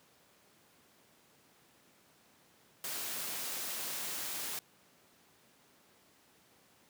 white noise, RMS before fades -39 dBFS, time 2.84-4.59 s, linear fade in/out 2 ms, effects pink hiss -65 dBFS RMS until 6.89 s + high-pass 150 Hz 12 dB/octave

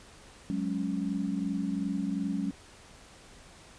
sine chord, F# suspended second, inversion none, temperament equal, 185 / 207.7 / 277.2 Hz, F#3 / G#3 / C#4, 0 / 0 / 0 cents, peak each -33 dBFS, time 0.5-2.51 s, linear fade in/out 0 ms, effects pink hiss -53 dBFS RMS until 3.78 s + resampled to 22050 Hz

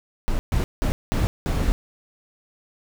brown noise bursts at uneven times, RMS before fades -21 dBFS, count 5, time 0.28-0.39 / 0.52-0.64 / 0.82-0.92 / 1.12-1.27 / 1.46-1.72 s, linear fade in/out 0 ms, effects none

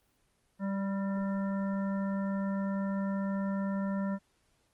harmonic tone with a mistuned harmonic, 196 Hz, G3, in tune, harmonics 1 / 3 / 5 / 7 / 9, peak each -30 / -40 / -44 / -47 / -49 dBFS, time 0.59-4.19 s, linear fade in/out 50 ms, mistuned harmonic 9, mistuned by +29 cents, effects pink hiss -72 dBFS RMS until 4.73 s + Opus 24 kbps

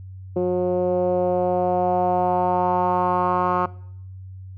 10% pulse tone with low-pass filter sweep, 180.2 Hz, F#3, 45 cents flat, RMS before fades -20 dBFS, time 0.36-3.66 s, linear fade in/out 5 ms, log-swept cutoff 440 to 1200 Hz, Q 3.3, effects noise-tail reverb RT60 0.7 s tail -21 dB re dry + added 94 Hz sine -35 dBFS peak until 4.57 s

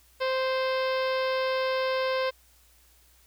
harmonic tone, 522 Hz, C5, 4 cents flat, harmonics 1 / 2 / 3 / 4 / 5 / 6 / 7 / 8 / 9 / 10, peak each -26 / -32 / -36 / -38 / -40 / -42 / -43 / -44 / -45 / -46 dBFS, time 0.2-2.31 s, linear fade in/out 20 ms, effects added 60 Hz sine -61 dBFS peak until 3.26 s + white hiss -61 dBFS RMS until 3.26 s

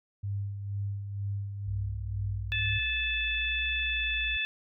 sine tone with tremolo, 100.2 Hz, G2, 38 cents sharp, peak -29 dBFS, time 0.23-2.79 s, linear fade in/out 10 ms, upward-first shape sine, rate 2.1 Hz, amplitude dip 50%
sine tone with vibrato, 61.74 Hz, B1, in tune, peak -36 dBFS, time 1.67-4.37 s, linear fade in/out 5 ms, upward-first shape sine, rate 1.1 Hz, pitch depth 64 cents each way
harmonic tone, 871 Hz, A5, 18 cents flat, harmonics 2 / 3 / 4, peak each -34 / -30 / -34 dBFS, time 2.52-4.45 s, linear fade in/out 0 ms
effects none

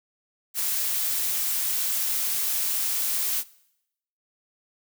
blue noise, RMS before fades -26 dBFS, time 0.54-3.44 s, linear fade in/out 50 ms, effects noise-tail reverb RT60 0.8 s tail -21 dB re dry

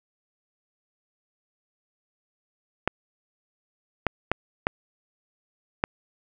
clicks, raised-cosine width 0.5 ms, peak -6 dBFS, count 5, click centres 2.876 / 4.067 / 4.316 / 4.669 / 5.839 s, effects none

